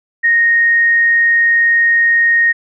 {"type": "tone", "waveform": "sine", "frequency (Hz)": 1861, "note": "A#6", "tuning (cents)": -3, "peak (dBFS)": -8, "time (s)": [0.23, 2.53], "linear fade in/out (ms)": 20, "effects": []}